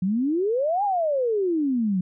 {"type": "exponential two-way sweep", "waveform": "sine", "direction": "up then down", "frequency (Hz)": [176.6, 840, 176.6], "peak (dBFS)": -20, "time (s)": [0.02, 2.01], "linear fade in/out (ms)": 5, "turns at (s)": 0.84, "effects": []}